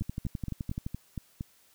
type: two click trains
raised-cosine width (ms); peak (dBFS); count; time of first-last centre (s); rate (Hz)
5; -21 / -22; 11 / 7; 0.01-0.865 / 0.02-1.409; 11.7 / 4.32
effects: white hiss -63 dBFS RMS until 1.74 s